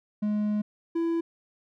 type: tone pair in turn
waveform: triangle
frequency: 210 / 333.4 Hz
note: G#3 / E4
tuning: +19 / +20 cents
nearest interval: minor sixth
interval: 801 cents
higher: second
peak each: -22 dBFS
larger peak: neither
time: 0.22-0.62 / 0.95-1.21 s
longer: first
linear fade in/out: 10 ms
effects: none